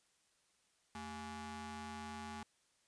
sawtooth ring-modulated tone, 308.1 Hz, D#4, 17 cents flat, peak -38 dBFS, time 0.95-2.43 s, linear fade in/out 2 ms, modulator 530 Hz, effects white hiss -75 dBFS RMS until 2.87 s + resampled to 22050 Hz

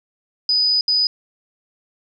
sine tone bursts at uneven times, 4978 Hz, D#8, in tune, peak -14 dBFS, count 2, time 0.49-0.81 / 0.88-1.07 s, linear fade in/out 2 ms, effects none

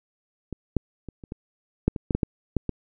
clicks, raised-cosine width 3 ms, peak -19 / -8 / -23 / -28 / -20 / -6 / -17 / -10 / -11 / -9 / -9 / -13 dBFS, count 12, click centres 0.527 / 0.767 / 1.087 / 1.238 / 1.321 / 1.88 / 1.962 / 2.108 / 2.15 / 2.232 / 2.567 / 2.693 s, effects none

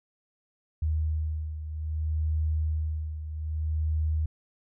sine beating tone pair, 77.78 / 78.4 Hz, D#2 / D#2, 0 / +14 cents, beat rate 0.62 Hz, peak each -27 / -33 dBFS, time 0.82-4.26 s, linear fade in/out 5 ms, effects none

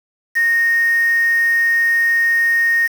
sine tone with quantisation, 1853 Hz, A#6, 11 cents flat, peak -12 dBFS, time 0.35-2.88 s, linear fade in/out 20 ms, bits 5, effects none

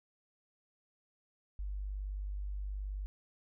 sine tone, 49.43 Hz, G1, 15 cents sharp, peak -36 dBFS, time 1.59-3.06 s, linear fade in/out 0 ms, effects none

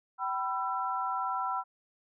sine tone cluster, 769 / 991 / 1341 Hz, G5 / B5 / E6, -33 / +6 / +29 cents, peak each -35 / -33 / -34 dBFS, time 0.18-1.64 s, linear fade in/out 50 ms, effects none

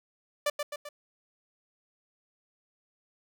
sawtooth tone with echo, 587 Hz, D5, 1 cent flat, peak -21 dBFS, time 0.46-0.5 s, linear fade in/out 5 ms, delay 130 ms, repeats 3, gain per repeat -5 dB, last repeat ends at 0.89 s, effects none

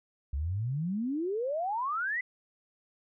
sine exponential sweep, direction up, 65.41 to 2048 Hz, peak -29 dBFS, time 0.33-2.21 s, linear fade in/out 5 ms, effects none

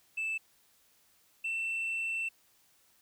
sine tone pair in turn, 2637 / 2682 Hz, E7 / E7, 0 / +29 cents, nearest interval unison, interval 29 cents, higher second, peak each -29 / -29 dBFS, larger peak neither, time 0.17-0.38 / 1.44-2.29 s, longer second, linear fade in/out 10 ms, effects tanh soft clip ceiling -30 dBFS + white hiss -67 dBFS RMS until 3.01 s

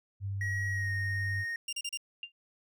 sine tone with vibrato, 98.6 Hz, G2, 11 cents sharp, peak -32 dBFS, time 0.2-1.45 s, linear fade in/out 50 ms, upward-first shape triangle, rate 18 Hz, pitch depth 10 cents each way
triangle tone with pitch glide, 1904 to 1855.1 Hz, A#6 to A#6, +36 to -9 cents, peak -31 dBFS, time 0.41-1.56 s, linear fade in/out 2 ms, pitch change -45 cents, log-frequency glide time 0.72-0.91 s
20% pulse tone bursts, 2794 Hz, F7, in tune, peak -29 dBFS, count 4, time 1.68-1.974 s, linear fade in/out 5 ms, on 48 ms, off 34 ms
sine tone with exponential decay, 2794 Hz, F7, in tune, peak -33 dBFS, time 2.23-2.32 s, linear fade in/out 2 ms, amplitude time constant 19 ms
effects none

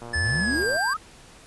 click train, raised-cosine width 1 ms, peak -25 dBFS, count 89, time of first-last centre 0.02-0.766 s, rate 118 Hz
square tone with pitch glide, 1737 to 1583.7 Hz, A6 to G6, -23 to +17 cents, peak -24 dBFS, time 0.13-0.94 s, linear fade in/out 10 ms, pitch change -160 cents, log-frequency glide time 0.37-0.68 s
sine exponential sweep, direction up, 71.2 to 1342 Hz, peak -25 dBFS, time 0.15-0.97 s, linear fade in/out 10 ms
square tone, 72.2 Hz, D2, 29 cents flat, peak -34 dBFS, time 0.22-0.67 s, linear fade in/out 50 ms
effects pink hiss -49 dBFS RMS until 1.46 s + resampled to 24000 Hz

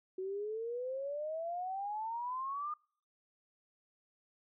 sine exponential sweep, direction up, 370 to 1226 Hz, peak -36 dBFS, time 0.18-2.74 s, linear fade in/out 5 ms, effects noise-tail reverb RT60 0.5 s tail -26 dB re dry

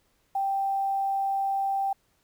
sine tone with quantisation, 784 Hz, G5, in tune, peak -24 dBFS, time 0.35-1.93 s, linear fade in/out 5 ms, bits 9, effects pink hiss -69 dBFS RMS until 2.23 s

